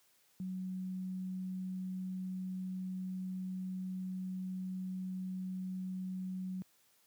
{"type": "tone", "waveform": "sine", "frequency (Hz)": 186, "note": "F#3", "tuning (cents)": 9, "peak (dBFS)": -37, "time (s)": [0.4, 6.62], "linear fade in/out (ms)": 0, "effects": ["white hiss -70 dBFS RMS until 7.06 s", "high-pass 80 Hz 12 dB/octave"]}